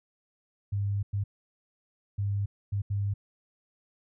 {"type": "tone bursts at uneven times", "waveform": "sine", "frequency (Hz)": 100.6, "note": "G2", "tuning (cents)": 45, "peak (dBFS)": -26, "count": 5, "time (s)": [[0.72, 1.03], [1.13, 1.24], [2.18, 2.46], [2.72, 2.82], [2.9, 3.14]], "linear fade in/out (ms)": 10, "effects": []}